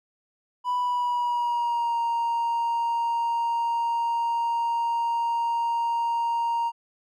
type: tone with pitch glide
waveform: triangle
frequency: 987.8 to 932.9 Hz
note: B5 to A#5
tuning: 0 to +1 cents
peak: -20 dBFS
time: 0.64-6.72 s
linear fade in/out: 50 ms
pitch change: -99 cents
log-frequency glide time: 0.77-1.99 s
effects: tanh soft clip ceiling -17 dBFS